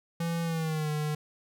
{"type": "tone with pitch glide", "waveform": "square", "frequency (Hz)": [167.8, 151.23], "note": ["E3", "D#3"], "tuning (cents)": [31, -49], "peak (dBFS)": -29, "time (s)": [0.2, 1.15], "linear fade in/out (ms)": 5, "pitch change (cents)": -180, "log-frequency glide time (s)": [0.43, 0.9], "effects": []}